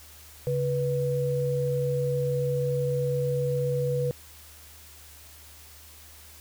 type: tone pair together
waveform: sine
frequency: 139.2 / 490.4 Hz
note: C#3 / B4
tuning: +8 / -12 cents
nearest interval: octave + minor seventh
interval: 2180 cents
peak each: -27 / -26 dBFS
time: 0.47-4.11 s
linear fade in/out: 0 ms
effects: added 76 Hz sine -52 dBFS peak until 6.4 s + white hiss -50 dBFS RMS until 6.4 s